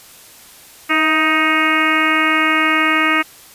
harmonic tone with a mistuned harmonic, 313 Hz, D#4, 10 cents sharp, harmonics 1 / 2 / 3 / 4 / 5 / 6 / 7 / 8 / 9, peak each -20 / -27 / -27 / -18 / -23 / -20 / -18 / -23 / -25 dBFS, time 0.89-3.23 s, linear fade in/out 20 ms, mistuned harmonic 2, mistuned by +45 cents, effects white hiss -42 dBFS RMS until 3.54 s + resampled to 32000 Hz

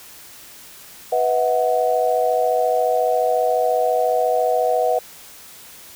sine chord, B suspended fourth, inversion none, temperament equal with one note detuned, 493.9 / 645.7 / 740 Hz, B4 / E5 / F#5, 0 / -36 / 0 cents, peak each -20 dBFS, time 1.12-4.99 s, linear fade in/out 5 ms, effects white hiss -42 dBFS RMS until 5.95 s

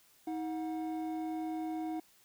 triangle tone pair together, 317.9 / 729 Hz, D#4 / F#5, +37 / -26 cents, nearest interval octave + major second, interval 1437 cents, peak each -33 / -39 dBFS, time 0.27-2 s, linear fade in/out 5 ms, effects tanh soft clip ceiling -26 dBFS + white hiss -65 dBFS RMS until 2.24 s

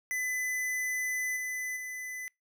square tone with level steps, 2008 Hz, B6, 28 cents sharp, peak -31 / -34 / -38 dBFS, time 0.11-2.28 s, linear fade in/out 0 ms, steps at 1.36 / 1.76 s, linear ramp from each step 10 ms, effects noise-tail reverb RT60 0.2 s tail -26 dB re dry

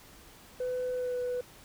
sine tone with pitch glide, 502 to 494.5 Hz, B4 to B4, +28 to +2 cents, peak -28 dBFS, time 0.6-1.41 s, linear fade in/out 5 ms, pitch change -26 cents, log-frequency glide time 0.93-1.17 s, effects tanh soft clip ceiling -28 dBFS + pink hiss -54 dBFS RMS until 1.64 s

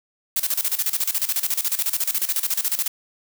blue noise with tremolo, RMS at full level -21 dBFS, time 0.36-2.88 s, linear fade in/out 5 ms, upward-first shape square, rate 14 Hz, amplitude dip 80%, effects none

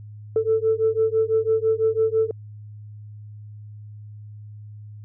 sine beating tone pair, 440 / 446 Hz, A4 / A4, 0 / +23 cents, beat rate 6 Hz, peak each -20 dBFS, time 0.36-2.31 s, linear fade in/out 2 ms, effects tanh soft clip ceiling -11 dBFS + added 105 Hz sine -37 dBFS peak until 5.04 s

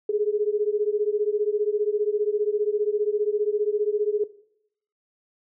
sine beating tone pair, 412.3 / 427.3 Hz, G#4 / G#4, -13 / +49 cents, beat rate 15 Hz, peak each -24 dBFS, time 0.09-4.24 s, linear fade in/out 5 ms, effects noise-tail reverb RT60 0.7 s tail -17 dB re dry

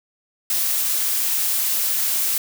blue noise, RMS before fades -21 dBFS, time 0.5-2.38 s, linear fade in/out 2 ms, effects none

